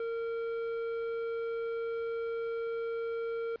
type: tone with tanh clipping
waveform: sine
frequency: 460 Hz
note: A#4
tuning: 23 cents flat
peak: -34 dBFS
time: 0-3.56 s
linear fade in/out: 2 ms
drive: 10 dB
effects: pink hiss -64 dBFS RMS until 3.6 s + resampled to 11025 Hz

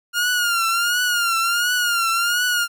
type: tone with vibrato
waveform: sawtooth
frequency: 1409 Hz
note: F6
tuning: 15 cents sharp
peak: -14 dBFS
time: 0.13-2.68 s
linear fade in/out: 50 ms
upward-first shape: triangle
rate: 1.4 Hz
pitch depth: 93 cents each way
effects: none

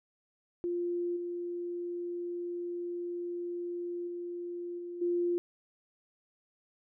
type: tone with level steps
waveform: sine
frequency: 349.2 Hz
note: F4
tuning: in tune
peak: -30 / -34 / -36 / -38 / -27 dBFS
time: 0.64-5.38 s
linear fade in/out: 0 ms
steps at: 1.16 / 4.07 / 4.78 / 5.01 s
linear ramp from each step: 10 ms
effects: none

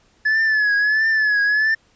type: tone with vibrato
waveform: triangle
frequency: 1718 Hz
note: A6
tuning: 42 cents flat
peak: -13 dBFS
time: 0.25-1.75 s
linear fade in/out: 10 ms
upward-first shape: triangle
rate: 1.5 Hz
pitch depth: 78 cents each way
effects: pink hiss -58 dBFS RMS until 1.95 s + resampled to 16000 Hz

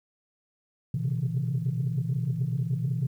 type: tone cluster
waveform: sine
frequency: 119.9 / 129.4 / 136.1 / 163.9 Hz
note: A#2 / C3 / C#3 / E3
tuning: +49 / -19 / -31 / -10 cents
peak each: -30 dBFS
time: 0.94-3.07 s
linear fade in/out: 5 ms
effects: tanh soft clip ceiling -19 dBFS + 10-bit

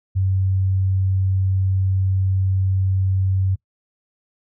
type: tone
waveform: sine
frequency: 95.1 Hz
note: F#2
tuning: 48 cents sharp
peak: -16 dBFS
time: 0.15-3.56 s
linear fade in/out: 20 ms
effects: noise-tail reverb RT60 0.1 s tail -21 dB re dry

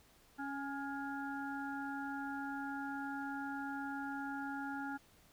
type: harmonic tone with a mistuned harmonic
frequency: 277.2 Hz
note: C#4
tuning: in tune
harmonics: 1 / 3 / 5 / 6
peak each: -42 / -44 / -45 / -51 dBFS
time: 0.38-4.98 s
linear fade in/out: 20 ms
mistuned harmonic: 5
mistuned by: +31 cents
effects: pink hiss -66 dBFS RMS until 5.32 s

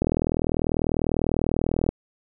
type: click train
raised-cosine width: 2 ms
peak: -9 dBFS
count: 76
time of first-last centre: 0.02-1.89 s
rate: 40.1 Hz
effects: none

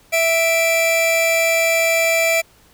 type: tone pair together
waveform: 45% pulse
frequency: 659.3 / 2348 Hz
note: E5 / D7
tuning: 0 / -1 cents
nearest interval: octave + minor seventh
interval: 2199 cents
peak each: -17 dBFS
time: 0.12-2.42 s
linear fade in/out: 20 ms
effects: pink hiss -52 dBFS RMS until 2.73 s

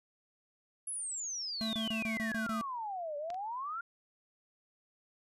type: exponential two-way sweep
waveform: sine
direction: down then up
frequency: 10940 to 570 to 1421 Hz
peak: -36 dBFS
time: 0.87-3.81 s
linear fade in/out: 5 ms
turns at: 3.17 s
type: tone bursts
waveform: square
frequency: 221.9 Hz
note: A3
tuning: 15 cents sharp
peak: -35 dBFS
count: 7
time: 1.61-2.612 s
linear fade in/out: 0 ms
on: 120 ms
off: 27 ms
type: clicks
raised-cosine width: 0.2 ms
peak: -29 / -38 dBFS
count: 2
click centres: 3.303 / 3.344 s
effects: resampled to 32000 Hz

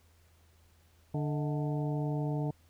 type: harmonic tone with a mistuned harmonic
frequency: 147.5 Hz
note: D3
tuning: 8 cents sharp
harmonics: 1 / 2 / 3 / 4 / 5 / 6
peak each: -31 / -37 / -41 / -43 / -45 / -47 dBFS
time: 1.14-2.51 s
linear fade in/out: 5 ms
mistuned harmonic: 4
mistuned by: +110 cents
effects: added 82 Hz sine -62 dBFS peak until 2.69 s + pink hiss -68 dBFS RMS until 2.69 s

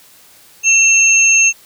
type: tone pair together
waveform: sine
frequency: 2692 / 6403 Hz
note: E7 / G8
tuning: +36 / +36 cents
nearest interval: octave + minor third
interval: 1500 cents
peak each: -10 dBFS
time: 0.63-1.53 s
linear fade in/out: 50 ms
effects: white hiss -45 dBFS RMS until 1.65 s

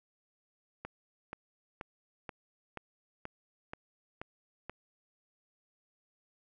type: click train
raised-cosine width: 0.5 ms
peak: -25 dBFS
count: 9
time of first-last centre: 0.85-4.696 s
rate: 2.08 Hz
effects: none

